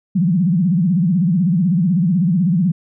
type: tone with vibrato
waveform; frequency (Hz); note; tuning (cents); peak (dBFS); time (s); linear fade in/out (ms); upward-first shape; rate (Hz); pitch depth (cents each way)
sine; 176.6; F3; +20; -12; 0.15-2.72; 10; sine; 16; 210
effects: none